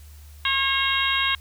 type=harmonic tone with a mistuned harmonic; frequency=541 Hz; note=C#5; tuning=42 cents flat; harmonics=2 / 3 / 4 / 5 / 6 / 7; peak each=-27 / -27 / -27 / -27 / -27 / -27 dBFS; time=0.45-1.35 s; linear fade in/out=2 ms; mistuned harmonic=5; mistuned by=+42 cents; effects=added 74 Hz sine -42 dBFS peak until 1.4 s + white hiss -54 dBFS RMS until 1.4 s